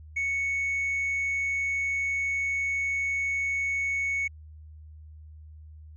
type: tone with tanh clipping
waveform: sine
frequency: 2217 Hz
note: C#7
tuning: in tune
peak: -26 dBFS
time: 0.16-4.28 s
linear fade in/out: 10 ms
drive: 1 dB
effects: added 77 Hz sine -44 dBFS peak until 5.96 s